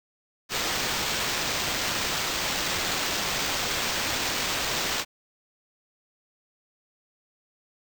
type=noise with sample-and-hold; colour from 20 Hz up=white; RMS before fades=-28 dBFS; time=0.49-5.05 s; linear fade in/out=50 ms; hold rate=11025 Hz; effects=none